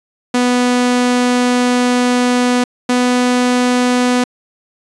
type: tone pair in turn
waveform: sawtooth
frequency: 246.9 / 247.9 Hz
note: B3 / B3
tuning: 0 / +7 cents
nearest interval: unison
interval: 7 cents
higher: second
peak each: -7 dBFS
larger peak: neither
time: 0.34-2.64 / 2.89-4.24 s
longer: first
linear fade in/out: 5 ms
effects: resampled to 22050 Hz